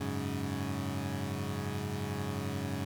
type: chord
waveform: 20% pulse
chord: F# suspended second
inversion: none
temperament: equal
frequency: 92.5 / 103.83 / 138.59 Hz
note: F#2 / G#2 / C#3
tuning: 0 / 0 / 0 cents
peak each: -33 dBFS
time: 0-2.85 s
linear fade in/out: 10 ms
effects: none